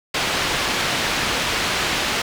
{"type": "low-pass noise", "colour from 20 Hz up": "white", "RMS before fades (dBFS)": -22, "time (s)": [0.14, 2.22], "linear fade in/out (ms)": 5, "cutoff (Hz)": 3600, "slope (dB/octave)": 12, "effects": []}